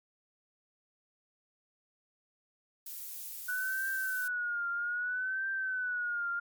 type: noise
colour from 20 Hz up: violet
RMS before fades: -42 dBFS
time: 2.86-4.28 s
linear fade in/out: 5 ms
type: tone with vibrato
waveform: sine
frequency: 1480 Hz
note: F#6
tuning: in tune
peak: -31 dBFS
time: 3.48-6.4 s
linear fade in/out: 10 ms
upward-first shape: triangle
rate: 0.62 Hz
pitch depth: 110 cents each way
effects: MP3 96 kbps